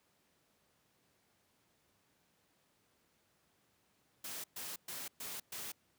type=noise bursts; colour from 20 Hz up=white; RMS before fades=-44 dBFS; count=5; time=4.24-5.72 s; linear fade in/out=5 ms; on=200 ms; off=120 ms; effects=pink hiss -74 dBFS RMS until 5.98 s + high-pass 100 Hz 12 dB/octave